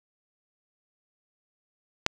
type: click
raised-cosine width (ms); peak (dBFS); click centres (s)
0.2; -4; 2.064
effects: none